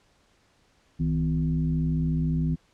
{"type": "tone with frequency modulation", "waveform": "sine", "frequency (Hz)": 159.2, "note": "D#3", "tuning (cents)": 40, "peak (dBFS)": -22, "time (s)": [0.99, 2.56], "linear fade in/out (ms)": 20, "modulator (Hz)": 94, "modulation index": 0.83, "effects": ["pink hiss -64 dBFS RMS until 2.73 s", "low-pass 7000 Hz 12 dB/octave"]}